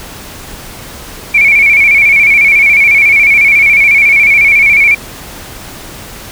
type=tone with vibrato; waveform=sine; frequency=2278 Hz; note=C#7; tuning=47 cents sharp; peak=-3 dBFS; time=1.34-4.95 s; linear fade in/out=10 ms; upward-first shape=square; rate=14 Hz; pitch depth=57 cents each way; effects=pink hiss -28 dBFS RMS until 6.31 s